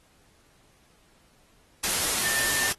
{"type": "tone in noise", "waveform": "sine", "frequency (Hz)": 1792, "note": "A6", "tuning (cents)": 31, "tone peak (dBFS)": -29, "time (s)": [2.23, 2.7], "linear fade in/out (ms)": 10, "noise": "white", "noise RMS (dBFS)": -26, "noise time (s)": [1.83, 2.73], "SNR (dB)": -6, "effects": ["pink hiss -62 dBFS RMS until 2.78 s", "AAC 32 kbps"]}